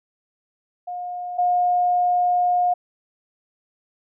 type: tone pair in turn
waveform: sine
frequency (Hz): 715 / 715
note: F5 / F5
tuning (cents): +41 / +41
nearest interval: unison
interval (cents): 0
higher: neither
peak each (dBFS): -27 / -16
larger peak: second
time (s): 0.87-1.38 / 1.38-2.74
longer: second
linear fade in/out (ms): 10
effects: none